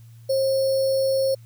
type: tone with sample-and-hold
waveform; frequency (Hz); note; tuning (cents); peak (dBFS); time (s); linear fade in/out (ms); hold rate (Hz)
sine; 536; C5; +42; -18; 0.29-1.35; 10; 4900
effects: added 115 Hz sine -43 dBFS peak until 1.45 s + white hiss -61 dBFS RMS until 1.45 s